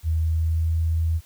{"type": "tone with pitch glide", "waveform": "sine", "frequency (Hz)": [80.4, 81.57], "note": ["E2", "E2"], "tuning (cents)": [-43, -18], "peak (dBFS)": -19, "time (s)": [0.03, 1.21], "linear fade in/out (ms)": 50, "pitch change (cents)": 25, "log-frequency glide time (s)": [0.23, 0.73], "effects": ["white hiss -54 dBFS RMS until 1.25 s"]}